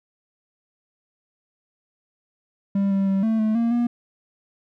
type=tone with pitch steps; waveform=triangle; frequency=197.8 / 195.3 / 193.8 / 222.4 / 217.1 / 232.2 / 238.8 Hz; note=G3 / G3 / G3 / A3 / A3 / A#3 / A#3; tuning=+16 / -6 / -20 / +19 / -23 / -7 / +42 cents; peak=-16 dBFS; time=2.75-3.87 s; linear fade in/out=5 ms; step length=160 ms; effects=none